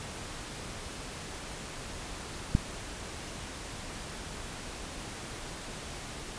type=click; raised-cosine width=5 ms; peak=-10 dBFS; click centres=2.551 s; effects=pink hiss -41 dBFS RMS until 6.38 s + resampled to 22050 Hz